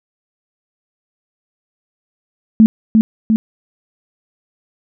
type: tone with echo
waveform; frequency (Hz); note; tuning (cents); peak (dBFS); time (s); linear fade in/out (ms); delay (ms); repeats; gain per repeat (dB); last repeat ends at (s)
sine; 220.2; A3; +2; -3; 2.6-2.66; 0; 350; 2; -3; 3.36
effects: none